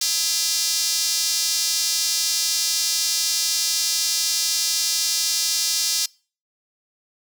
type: tone with high-pass filter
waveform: square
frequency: 184 Hz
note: F#3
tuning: 9 cents flat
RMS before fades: -22 dBFS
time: 0.01-6.06 s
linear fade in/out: 5 ms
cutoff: 5000 Hz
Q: 2.3
effects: noise-tail reverb RT60 0.4 s tail -25 dB re dry